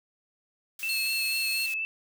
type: high-pass noise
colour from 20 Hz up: white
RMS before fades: -41 dBFS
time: 0.79-1.74 s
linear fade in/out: 2 ms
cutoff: 1900 Hz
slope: 12 dB/octave
type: tone with vibrato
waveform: sine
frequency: 2637 Hz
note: E7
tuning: in tune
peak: -28 dBFS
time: 0.83-1.85 s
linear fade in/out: 0 ms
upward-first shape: sine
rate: 4.1 Hz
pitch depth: 21 cents each way
type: tone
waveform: sawtooth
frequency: 4302 Hz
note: C8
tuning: 47 cents sharp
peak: -27 dBFS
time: 0.89-1.66 s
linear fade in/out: 2 ms
effects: none